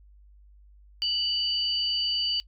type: tone pair together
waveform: sine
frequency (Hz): 2960 / 4616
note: F#7 / D8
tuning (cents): 0 / -31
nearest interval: minor sixth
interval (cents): 769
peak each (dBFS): -27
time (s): 1.02-2.4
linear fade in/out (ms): 0
effects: noise-tail reverb RT60 0.1 s tail -21 dB re dry + added 50 Hz sine -51 dBFS peak until 2.47 s